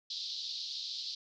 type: band-pass noise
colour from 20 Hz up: pink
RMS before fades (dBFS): -40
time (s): 0.1-1.15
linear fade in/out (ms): 5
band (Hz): 3700 to 4900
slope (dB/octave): 48
effects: none